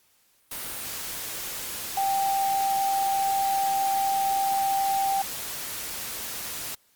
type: tone in noise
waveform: sine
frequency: 784 Hz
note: G5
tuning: in tune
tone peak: -22 dBFS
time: 1.97-5.22 s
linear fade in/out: 5 ms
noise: white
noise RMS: -34 dBFS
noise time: 0.51-6.75 s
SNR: +9 dB
effects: white hiss -64 dBFS RMS until 6.95 s + Opus 48 kbps

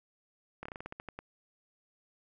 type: slowing click train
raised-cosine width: 0.5 ms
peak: -26 dBFS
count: 11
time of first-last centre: 0.63-1.19 s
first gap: 25 ms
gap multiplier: 1.17
effects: none

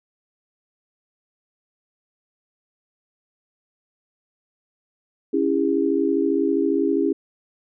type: chord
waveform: sine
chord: C# minor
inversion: none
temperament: equal with one note detuned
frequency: 277.2 / 329.6 / 404.6 Hz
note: C#4 / E4 / G#4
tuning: 0 / 0 / -45 cents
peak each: -22 dBFS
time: 5.33-7.13 s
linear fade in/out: 10 ms
effects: none

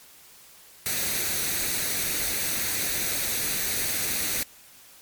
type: noise with comb filter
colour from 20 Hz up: white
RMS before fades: -27 dBFS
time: 0.86-4.43 s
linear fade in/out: 0 ms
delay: 0.48 ms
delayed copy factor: +0.5
effects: white hiss -51 dBFS RMS until 5.01 s + MP3 96 kbps

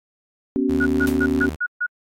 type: chord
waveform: sine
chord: B suspended second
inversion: none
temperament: equal with one note detuned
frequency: 246.9 / 277.2 / 378.6 Hz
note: B3 / C#4 / F#4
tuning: 0 / 0 / +40 cents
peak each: -22 / -20 / -24 dBFS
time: 0.56-1.49 s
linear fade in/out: 0 ms
type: tone with vibrato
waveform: sawtooth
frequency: 76.5 Hz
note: D#2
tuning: 29 cents flat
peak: -24 dBFS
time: 0.69-1.56 s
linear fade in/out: 10 ms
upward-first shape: triangle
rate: 4.1 Hz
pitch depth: 17 cents each way
type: tone bursts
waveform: sine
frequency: 1453 Hz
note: F#6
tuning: 32 cents flat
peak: -19 dBFS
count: 6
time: 0.8-1.866 s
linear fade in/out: 10 ms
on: 61 ms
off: 140 ms
type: noise with exponential decay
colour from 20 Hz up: white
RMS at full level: -28 dBFS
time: 1.07-1.21 s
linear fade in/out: 1 ms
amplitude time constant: 29 ms
effects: AAC 48 kbps

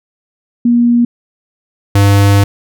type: tone pair in turn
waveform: sine / square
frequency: 238.4 / 100.23 Hz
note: A#3 / G2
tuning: +39 / +39 cents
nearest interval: octave + minor third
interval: 1500 cents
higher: first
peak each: -6 dBFS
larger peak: neither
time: 0.65-1.05 / 1.95-2.44 s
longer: second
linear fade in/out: 5 ms
effects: none

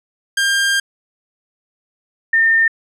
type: tone pair in turn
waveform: sawtooth / sine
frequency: 1600 / 1812.8 Hz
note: G6 / A#6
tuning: +35 / -49 cents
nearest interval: major second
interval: 216 cents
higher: second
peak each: -10 / -10 dBFS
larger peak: neither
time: 0.37-0.8 / 2.33-2.68 s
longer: first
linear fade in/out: 5 ms
effects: low-pass 11000 Hz 12 dB/octave

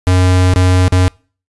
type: tone with dropouts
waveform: square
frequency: 91.6 Hz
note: F#2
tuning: 17 cents flat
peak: -8 dBFS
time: 0.07-1.08 s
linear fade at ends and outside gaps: 0 ms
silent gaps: 0.538-0.56 / 0.881-0.923 s
effects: noise-tail reverb RT60 0.4 s tail -26 dB re dry + resampled to 24000 Hz

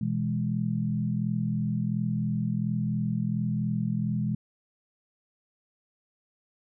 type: chord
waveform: sine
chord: E major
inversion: second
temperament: equal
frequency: 123.47 / 164.81 / 207.7 Hz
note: B2 / E3 / G#3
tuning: 0 / 0 / 0 cents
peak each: -30 / -30 / -29 dBFS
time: 0.01-4.35 s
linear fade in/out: 5 ms
effects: none

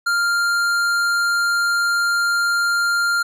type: tone with tanh clipping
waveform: sine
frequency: 1396.9 Hz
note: F6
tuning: in tune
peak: -18 dBFS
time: 0.06-3.23 s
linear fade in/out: 10 ms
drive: 15 dB
effects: none

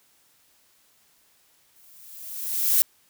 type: noise with exponential growth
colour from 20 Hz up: violet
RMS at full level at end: -17 dBFS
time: 1.76-2.82 s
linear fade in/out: 0 ms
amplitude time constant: 230 ms
effects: white hiss -62 dBFS RMS until 3.09 s

